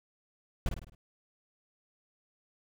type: noise with echo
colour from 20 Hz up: brown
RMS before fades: -28 dBFS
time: 0.66-0.69 s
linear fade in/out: 2 ms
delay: 52 ms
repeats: 5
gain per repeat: -6 dB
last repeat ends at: 0.95 s
effects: none